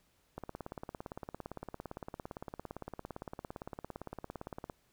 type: click train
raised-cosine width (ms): 1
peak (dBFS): -27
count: 77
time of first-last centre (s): 0.38-4.698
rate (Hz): 17.6
effects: pink hiss -72 dBFS RMS until 4.92 s